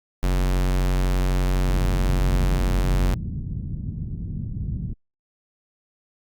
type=tone; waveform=square; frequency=45.95 Hz; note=F#1; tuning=11 cents flat; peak=-19 dBFS; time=0.23-3.14 s; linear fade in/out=0 ms
type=low-pass noise; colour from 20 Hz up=white; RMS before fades=-29 dBFS; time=1.67-4.94 s; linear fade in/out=10 ms; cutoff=170 Hz; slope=24 dB/octave
effects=Opus 48 kbps